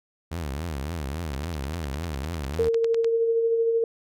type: tone with vibrato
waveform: sawtooth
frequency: 75.8 Hz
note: D#2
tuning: 45 cents flat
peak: -25 dBFS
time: 0.31-2.69 s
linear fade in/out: 10 ms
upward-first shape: triangle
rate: 3.6 Hz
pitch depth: 280 cents each way
type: click train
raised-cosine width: 0.2 ms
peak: -18 dBFS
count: 18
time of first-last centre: 1.34-3.045 s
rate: 9.97 Hz
type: tone with tremolo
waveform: sine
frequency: 458.3 Hz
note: A#4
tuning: 29 cents flat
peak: -18 dBFS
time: 2.59-3.84 s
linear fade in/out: 2 ms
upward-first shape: sine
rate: 13 Hz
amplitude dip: 35%
effects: none